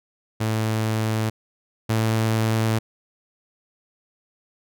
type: tone pair in turn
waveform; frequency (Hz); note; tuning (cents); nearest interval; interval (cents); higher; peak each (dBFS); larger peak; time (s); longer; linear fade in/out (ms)
sawtooth; 110 / 111.28; A2 / A2; 0 / +20; unison; 20; second; -17 / -15; second; 0.4-1.3 / 1.89-2.79; neither; 10
effects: none